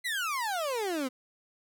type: exponential sweep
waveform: 30% pulse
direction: down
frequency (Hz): 2062 to 246.9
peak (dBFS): -27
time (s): 0.04-1.09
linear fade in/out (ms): 20
effects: none